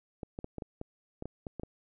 clicks, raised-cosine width 2 ms, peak -25 dBFS, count 11, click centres 0.232 / 0.389 / 0.444 / 0.583 / 0.622 / 0.814 / 1.224 / 1.256 / 1.468 / 1.597 / 1.634 s, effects none

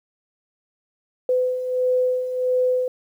sine beating tone pair, 504 / 505.5 Hz, B4 / B4, +35 / +40 cents, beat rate 1.5 Hz, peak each -26 / -19 dBFS, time 1.29-2.88 s, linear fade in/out 2 ms, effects 9-bit

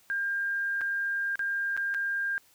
sine tone with dropouts, 1602 Hz, G6, 37 cents sharp, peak -27 dBFS, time 0.1-2.38 s, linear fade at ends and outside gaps 0 ms, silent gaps 0.81-0.815 / 1.356-1.393 / 1.766-1.775 / 1.941-1.946 s, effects white hiss -62 dBFS RMS until 2.54 s

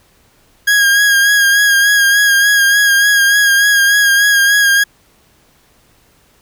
40% pulse tone with vibrato, 1636 Hz, G#6, 26 cents flat, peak -7 dBFS, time 0.67-4.84 s, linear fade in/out 10 ms, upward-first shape sine, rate 3.4 Hz, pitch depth 32 cents each way, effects pink hiss -52 dBFS RMS until 6.41 s

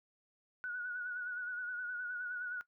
sine tone with vibrato, 1466 Hz, F#6, 16 cents flat, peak -37 dBFS, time 0.64-2.61 s, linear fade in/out 0 ms, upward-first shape sine, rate 9.6 Hz, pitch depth 46 cents each way, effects noise-tail reverb RT60 0.1 s tail -18 dB re dry

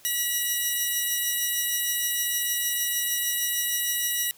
5% pulse tone pair together, 1935.5 / 2900 Hz, B6 / F#7, -35 / -35 cents, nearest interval perfect fifth, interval 700 cents, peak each -16 / -20 dBFS, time 0.05-4.31 s, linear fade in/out 0 ms, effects white hiss -54 dBFS RMS until 4.37 s

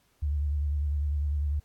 sine tone with vibrato, 73 Hz, D2, 10 cents flat, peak -25 dBFS, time 0.22-1.6 s, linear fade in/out 10 ms, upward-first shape triangle, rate 10 Hz, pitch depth 67 cents each way, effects pink hiss -68 dBFS RMS until 1.64 s + AAC 64 kbps

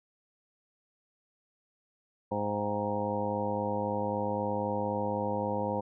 harmonic tone with a mistuned harmonic, 103.83 Hz, G#2, in tune, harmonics 1 / 2 / 3 / 4 / 5 / 6 / 7 / 8 / 9, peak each -39 / -36 / -40 / -41 / -33 / -44 / -42 / -38 / -36 dBFS, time 2.31-5.81 s, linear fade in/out 10 ms, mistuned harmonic 8, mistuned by -49 cents, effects none

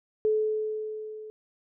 sine tone with level ramp, 431.4 Hz, A4, 34 cents flat, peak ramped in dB -20 to -39 dBFS, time 0.25-1.3 s, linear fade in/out 0 ms, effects none

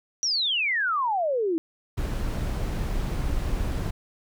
sine exponential sweep, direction down, 5920 to 311.1 Hz, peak -22 dBFS, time 0.23-1.58 s, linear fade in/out 0 ms
brown noise, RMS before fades -27 dBFS, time 1.97-3.91 s, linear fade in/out 10 ms
effects none

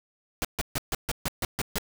pink noise bursts, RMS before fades -28 dBFS, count 9, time 0.42-1.783 s, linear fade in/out 0 ms, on 27 ms, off 140 ms, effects none

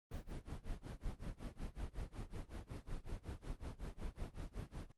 brown noise with tremolo, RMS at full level -43 dBFS, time 0.11-4.92 s, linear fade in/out 5 ms, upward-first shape sine, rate 5.4 Hz, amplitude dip 95%, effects Opus 24 kbps

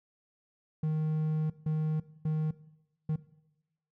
triangle tone bursts at uneven times, 155.56 Hz, D#3, in tune, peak -25 dBFS, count 4, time 0.83-1.5 / 1.66-2 / 2.25-2.51 / 3.09-3.16 s, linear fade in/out 5 ms, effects noise-tail reverb RT60 0.9 s tail -18 dB re dry

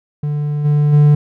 triangle tone with level steps, 147.6 Hz, D3, 9 cents sharp, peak -14 / -8 / -4 dBFS, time 0.23-1.15 s, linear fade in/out 5 ms, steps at 0.64 / 0.92 s, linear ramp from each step 20 ms, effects none

